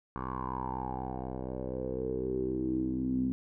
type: tone with low-pass filter sweep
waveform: 10% pulse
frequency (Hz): 64.1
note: C2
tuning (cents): -35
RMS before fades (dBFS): -34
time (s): 0.16-3.32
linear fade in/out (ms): 0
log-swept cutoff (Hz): 1200 to 240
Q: 7.9
effects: none